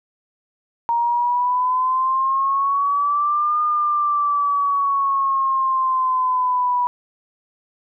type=exponential two-way sweep; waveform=sine; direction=up then down; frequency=933 to 1216 to 977 Hz; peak=-16 dBFS; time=0.89-6.87 s; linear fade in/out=0 ms; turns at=3.61 s; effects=none